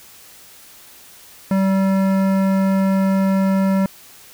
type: tone with hard clipping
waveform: sine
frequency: 192.7 Hz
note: G3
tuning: 29 cents flat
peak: -16 dBFS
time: 1.51-3.86 s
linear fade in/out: 2 ms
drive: 15 dB
effects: white hiss -44 dBFS RMS until 4.33 s